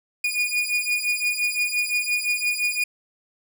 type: beating tone pair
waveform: 40% pulse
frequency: 2445 / 2450.8 Hz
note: D#7 / D#7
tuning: -31 / -27 cents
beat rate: 5.8 Hz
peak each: -24 dBFS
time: 0.24-2.84 s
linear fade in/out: 5 ms
effects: none